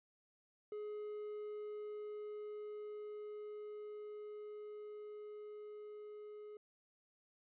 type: tone with level ramp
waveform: triangle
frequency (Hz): 420.5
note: G#4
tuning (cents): +22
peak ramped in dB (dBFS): -40 to -47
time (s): 0.72-6.57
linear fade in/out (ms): 2
effects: resampled to 8000 Hz